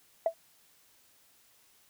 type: tone with exponential decay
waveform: sine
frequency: 659.3 Hz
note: E5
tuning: in tune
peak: -19 dBFS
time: 0.26-0.34 s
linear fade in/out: 2 ms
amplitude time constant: 17 ms
effects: tanh soft clip ceiling -17 dBFS + white hiss -64 dBFS RMS until 1.89 s